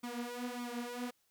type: tone with flanger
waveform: sawtooth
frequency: 242.8 Hz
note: B3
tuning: 29 cents flat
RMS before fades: -41 dBFS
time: 0.03-1.11 s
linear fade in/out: 10 ms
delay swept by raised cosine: 0.86 to 6.16 ms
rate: 1.7 Hz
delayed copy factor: +0.8
effects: white hiss -75 dBFS RMS until 1.3 s